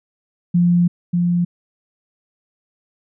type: tone pair in turn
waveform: sine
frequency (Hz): 174.61 / 174.61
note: F3 / F3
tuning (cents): 0 / 0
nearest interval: unison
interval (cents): 0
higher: neither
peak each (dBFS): -11 / -14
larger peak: first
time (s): 0.54-0.88 / 1.13-1.45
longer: first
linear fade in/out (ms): 10
effects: none